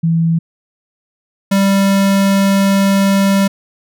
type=tone pair in turn; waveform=sine / square; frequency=165.1 / 196.34 Hz; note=E3 / G3; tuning=+3 / +3 cents; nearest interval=minor third; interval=300 cents; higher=second; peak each=-10 dBFS; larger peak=neither; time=0.03-0.39 / 1.51-3.48 s; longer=second; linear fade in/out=10 ms; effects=none

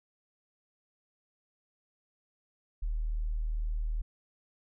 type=tone; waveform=sine; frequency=38.89 Hz; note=D#1; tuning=in tune; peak=-29 dBFS; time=2.82-4.02 s; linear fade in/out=10 ms; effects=none

